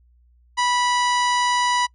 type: harmonic tone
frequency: 981 Hz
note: B5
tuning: 12 cents flat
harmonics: 1 / 2 / 3 / 4 / 5 / 6 / 7 / 9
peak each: -19 / -25 / -29 / -31 / -33 / -35 / -36 / -38 dBFS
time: 0.57-1.87 s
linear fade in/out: 20 ms
effects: noise-tail reverb RT60 0.1 s tail -26 dB re dry + added 60 Hz sine -53 dBFS peak until 1.94 s